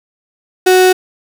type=tone; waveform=35% pulse; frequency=370 Hz; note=F#4; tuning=in tune; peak=-4 dBFS; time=0.66-0.93 s; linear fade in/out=10 ms; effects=none